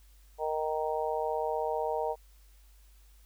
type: harmonic tone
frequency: 155.56 Hz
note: D#3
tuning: in tune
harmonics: 3 / 4 / 5 / 6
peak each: -33 / -34 / -35 / -36 dBFS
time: 0.38-2.16 s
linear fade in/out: 50 ms
effects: added 50 Hz sine -55 dBFS peak until 3.25 s + white hiss -66 dBFS RMS until 3.25 s